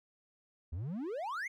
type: exponential sweep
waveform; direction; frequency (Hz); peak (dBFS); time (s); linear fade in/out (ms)
triangle; up; 73.42 to 2234; -34; 0.72-1.48; 10
effects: none